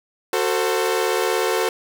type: chord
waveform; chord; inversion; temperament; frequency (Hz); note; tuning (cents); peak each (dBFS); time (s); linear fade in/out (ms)
sawtooth; F# diminished; none; equal with one note detuned; 370 / 447.2 / 523.3; F#4 / A4 / C5; 0 / +28 / 0; -19 / -18 / -21; 0.33-1.69; 2
effects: none